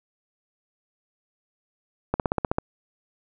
slowing click train, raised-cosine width 1 ms, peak -8 dBFS, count 8, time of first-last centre 2.14-2.584 s, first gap 58 ms, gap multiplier 1.03, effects none

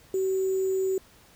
sine tone with sample-and-hold, 380 Hz, F#4, 46 cents sharp, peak -23 dBFS, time 0.14-0.98 s, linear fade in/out 2 ms, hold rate 7350 Hz, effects pink hiss -56 dBFS RMS until 1.35 s

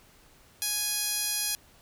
10% pulse tone with band-pass filter, 830.6 Hz, G#5, in tune, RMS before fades -30 dBFS, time 0.62-1.55 s, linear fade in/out 0 ms, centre 8900 Hz, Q 3.5, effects pink hiss -58 dBFS RMS until 1.81 s

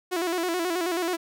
sawtooth tone with vibrato, 348.5 Hz, F4, 4 cents flat, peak -21 dBFS, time 0.11-1.17 s, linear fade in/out 20 ms, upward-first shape square, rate 9.3 Hz, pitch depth 80 cents each way, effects none

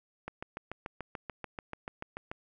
click train, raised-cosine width 0.5 ms, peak -23 dBFS, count 15, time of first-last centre 0.28-2.315 s, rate 6.88 Hz, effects none

